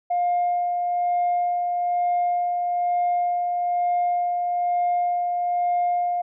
sine tone with tremolo, 707 Hz, F5, 21 cents sharp, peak -17 dBFS, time 0.1-6.22 s, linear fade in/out 10 ms, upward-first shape sine, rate 1.1 Hz, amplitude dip 35%, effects tanh soft clip ceiling -16 dBFS

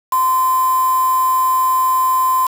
sine tone with quantisation, 1032 Hz, C6, 24 cents flat, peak -12 dBFS, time 0.12-2.47 s, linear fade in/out 5 ms, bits 4, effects none

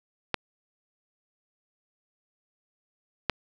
clicks, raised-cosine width 0.3 ms, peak -8 / -7 dBFS, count 2, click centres 0.343 / 3.297 s, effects none

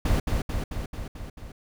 brown noise with echo, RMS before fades -22 dBFS, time 0.05-0.2 s, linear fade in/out 5 ms, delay 220 ms, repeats 6, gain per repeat -3 dB, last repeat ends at 1.52 s, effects none

